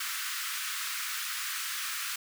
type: high-pass noise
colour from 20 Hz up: pink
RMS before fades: -35 dBFS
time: 0-2.16 s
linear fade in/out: 5 ms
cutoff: 1200 Hz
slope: 48 dB/octave
effects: none